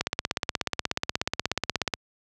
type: click train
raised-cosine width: 0.2 ms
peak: -7 dBFS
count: 33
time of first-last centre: 0.01-1.938 s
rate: 16.6 Hz
effects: high-pass 60 Hz 12 dB/octave